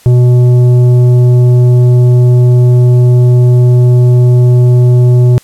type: tone with tanh clipping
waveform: triangle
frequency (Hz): 123.47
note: B2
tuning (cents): 0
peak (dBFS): -4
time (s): 0.06-5.38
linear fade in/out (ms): 0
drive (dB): 13
effects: white hiss -41 dBFS RMS until 5.43 s + low-pass 12000 Hz 12 dB/octave